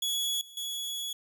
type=tone with level steps; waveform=sawtooth; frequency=3373 Hz; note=G#7; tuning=26 cents sharp; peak=-25 / -45 / -30 dBFS; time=0.02-1.13 s; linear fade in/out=5 ms; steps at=0.41 / 0.57 s; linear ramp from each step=2 ms; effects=none